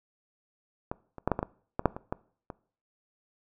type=clicks; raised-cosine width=1 ms; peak=-18 / -27 / -11 / -10 / -15 / -15 / -15 / -6 / -23 / -16 / -24 dBFS; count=11; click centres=0.915 / 1.183 / 1.276 / 1.317 / 1.391 / 1.429 / 1.794 / 1.857 / 1.965 / 2.125 / 2.502 s; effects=noise-tail reverb RT60 0.5 s tail -21 dB re dry